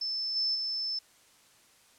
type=tone with level steps; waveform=sine; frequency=5274 Hz; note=E8; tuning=in tune; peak=-30 / -26 / -30 dBFS; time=0.01-0.99 s; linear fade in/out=5 ms; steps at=0.35 / 0.54 s; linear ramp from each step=20 ms; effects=white hiss -61 dBFS RMS until 1.98 s + low-pass 10000 Hz 12 dB/octave